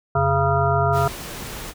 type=harmonic tone; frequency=137.3 Hz; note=C#3; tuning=16 cents flat; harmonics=1 / 3 / 5 / 7 / 9 / 10; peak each=-22 / -25 / -21 / -26 / -26 / -26 dBFS; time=0.15-1.08 s; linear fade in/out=5 ms
type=tone with pitch glide; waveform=sine; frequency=87.6 to 90.43 Hz; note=F2 to F#2; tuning=+6 to -39 cents; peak=-24 dBFS; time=0.16-1.07 s; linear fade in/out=10 ms; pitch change=+55 cents; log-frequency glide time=0.5-0.76 s
type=noise; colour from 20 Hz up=pink; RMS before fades=-33 dBFS; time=0.92-1.74 s; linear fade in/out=50 ms
effects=none